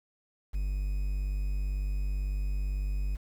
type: tone with quantisation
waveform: triangle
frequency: 49 Hz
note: G1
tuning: in tune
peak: -26 dBFS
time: 0.53-3.17 s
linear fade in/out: 20 ms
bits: 9
effects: none